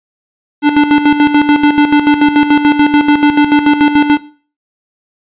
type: tone with tremolo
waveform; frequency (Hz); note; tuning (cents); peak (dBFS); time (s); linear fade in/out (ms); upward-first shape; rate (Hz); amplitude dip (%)
square; 293.7; D4; 0; -4; 0.62-4.19; 50; square; 6.9; 60
effects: noise-tail reverb RT60 0.4 s tail -17 dB re dry + resampled to 8000 Hz

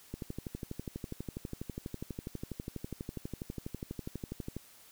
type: click train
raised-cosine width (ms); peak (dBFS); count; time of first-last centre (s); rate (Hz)
3; -25; 55; 0.14-4.566; 12.2
effects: white hiss -58 dBFS RMS until 4.91 s

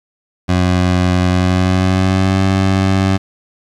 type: tone with pitch glide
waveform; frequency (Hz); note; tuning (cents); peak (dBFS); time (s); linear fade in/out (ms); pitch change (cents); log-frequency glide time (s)
20% pulse; 90.6 to 95.77; F#2 to G2; -36 to -40; -6; 0.48-3.18; 20; +96; 1.27-2.41
effects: low-pass 6000 Hz 12 dB/octave + 8-bit

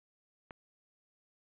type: click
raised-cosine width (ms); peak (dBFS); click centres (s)
0.5; -30; 0.508
effects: resampled to 8000 Hz

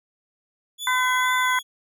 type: tone with vibrato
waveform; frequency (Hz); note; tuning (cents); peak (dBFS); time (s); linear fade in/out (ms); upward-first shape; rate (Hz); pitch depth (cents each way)
sawtooth; 3419; G#7; +50; -26; 0.78-1.63; 50; sine; 2.2; 36
type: harmonic tone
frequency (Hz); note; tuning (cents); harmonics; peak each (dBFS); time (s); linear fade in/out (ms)
507; B4; +45; 2 / 3 / 4; -22 / -24 / -25; 0.87-1.59; 2
effects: none

